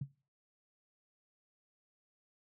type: tone with exponential decay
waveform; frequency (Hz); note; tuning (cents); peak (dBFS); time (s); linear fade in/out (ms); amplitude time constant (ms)
sine; 138.5; C#3; -1; -31; 0.01-0.12; 5; 22
effects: noise-tail reverb RT60 0.4 s tail -22 dB re dry + high-pass 80 Hz 12 dB/octave